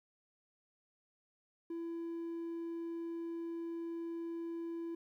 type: tone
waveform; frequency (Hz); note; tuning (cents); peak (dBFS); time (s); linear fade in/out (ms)
triangle; 334.9; E4; +27; -36; 1.7-4.95; 5
effects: tanh soft clip ceiling -32 dBFS + 13-bit